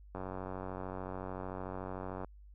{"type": "click train", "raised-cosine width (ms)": 1, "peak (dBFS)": -27, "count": 197, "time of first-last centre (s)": [0.15, 2.246], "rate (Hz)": 93.5, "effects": ["added 50 Hz sine -52 dBFS peak until 2.54 s"]}